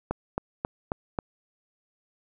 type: click train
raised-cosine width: 1 ms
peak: -13 dBFS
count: 5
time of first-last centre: 0.11-1.188 s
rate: 3.71 Hz
effects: none